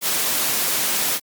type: noise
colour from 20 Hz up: white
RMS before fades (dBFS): -21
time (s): 0.01-1.2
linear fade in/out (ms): 50
effects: high-pass 150 Hz 12 dB/octave + Opus 48 kbps